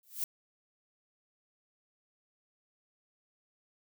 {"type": "noise with exponential growth", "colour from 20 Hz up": "violet", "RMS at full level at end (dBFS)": -30, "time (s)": [0.03, 0.24], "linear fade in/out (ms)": 2, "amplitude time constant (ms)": 44, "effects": []}